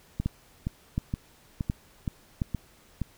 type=two click trains; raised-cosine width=5 ms; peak=-14 / -16 dBFS; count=4 / 7; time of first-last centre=0.26-2.418 / 0.2-3.017 s; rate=1.39 / 2.13 Hz; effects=pink hiss -58 dBFS RMS until 3.17 s